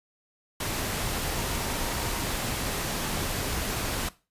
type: tone in noise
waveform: sine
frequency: 933 Hz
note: A#5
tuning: 1 cent sharp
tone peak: -41 dBFS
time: 1.38-2.24 s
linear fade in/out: 5 ms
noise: pink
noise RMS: -30 dBFS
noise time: 0.6-4.09 s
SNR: -14 dB
effects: noise-tail reverb RT60 0.3 s tail -18 dB re dry + resampled to 32000 Hz